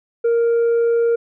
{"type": "tone with tanh clipping", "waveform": "triangle", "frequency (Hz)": 466.2, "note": "A#4", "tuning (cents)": 0, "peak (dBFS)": -14, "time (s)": [0.24, 1.16], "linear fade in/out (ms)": 10, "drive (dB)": 7, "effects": []}